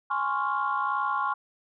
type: chord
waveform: sine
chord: Db major seventh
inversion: second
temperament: equal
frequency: 830.6 / 1046.5 / 1108.7 / 1396.9 Hz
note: Ab5 / C6 / Db6 / F6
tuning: 0 / 0 / 0 / 0 cents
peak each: -31 / -30 / -28 / -31 dBFS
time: 0.1-1.34 s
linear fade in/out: 10 ms
effects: tanh soft clip ceiling -16 dBFS